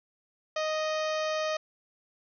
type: harmonic tone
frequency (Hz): 622.3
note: D#5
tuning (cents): 0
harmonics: 1 / 2 / 3 / 4 / 5 / 6 / 7 / 8 / 9 / 10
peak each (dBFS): -29 / -35 / -39 / -41 / -43 / -45 / -46 / -47 / -48 / -49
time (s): 0.56-1.57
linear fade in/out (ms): 5
effects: none